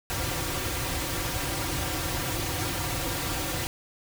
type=noise with comb filter; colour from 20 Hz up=pink; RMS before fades=-30 dBFS; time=0.1-3.67 s; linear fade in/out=0 ms; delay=4.7 ms; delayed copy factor=-0.95; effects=none